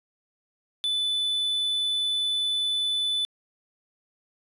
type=tone; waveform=triangle; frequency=3495 Hz; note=A7; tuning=12 cents flat; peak=-22 dBFS; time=0.84-3.25 s; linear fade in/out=0 ms; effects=resampled to 32000 Hz + 10-bit